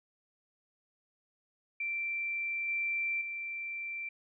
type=tone with level steps; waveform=sine; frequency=2349 Hz; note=D7; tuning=in tune; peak=-32 / -30 / -36 dBFS; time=1.8-4.09 s; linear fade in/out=5 ms; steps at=2.68 / 3.21 s; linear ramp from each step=5 ms; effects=none